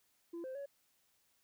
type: tone with pitch steps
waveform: sine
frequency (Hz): 339.2 / 521 / 561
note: E4 / C5 / C#5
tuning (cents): +50 / -7 / +21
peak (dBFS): -39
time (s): 0.33-0.66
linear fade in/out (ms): 10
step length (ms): 110
effects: tanh soft clip ceiling -40 dBFS + white hiss -75 dBFS RMS until 1.43 s